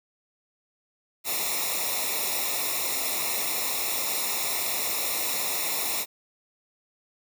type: noise with comb filter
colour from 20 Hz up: white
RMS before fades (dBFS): -28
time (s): 1.24-6.06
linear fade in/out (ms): 50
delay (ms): 0.64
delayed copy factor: -0.95
effects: none